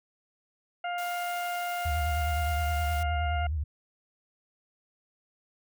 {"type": "harmonic tone", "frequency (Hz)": 704, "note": "F5", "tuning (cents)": 14, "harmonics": [1, 2, 3, 4], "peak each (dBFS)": [-31, -37, -41, -43], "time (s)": [0.84, 3.47], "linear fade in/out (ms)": 5}
{"type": "high-pass noise", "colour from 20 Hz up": "white", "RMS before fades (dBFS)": -44, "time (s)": [0.98, 3.03], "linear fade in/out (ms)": 2, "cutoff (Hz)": 550, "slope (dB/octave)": 48}
{"type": "tone with vibrato", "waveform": "sine", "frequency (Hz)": 76.4, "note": "D#2", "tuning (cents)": -31, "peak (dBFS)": -27, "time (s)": [1.85, 3.64], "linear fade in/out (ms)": 10, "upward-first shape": "sine", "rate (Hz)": 9.6, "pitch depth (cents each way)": 120}
{"effects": []}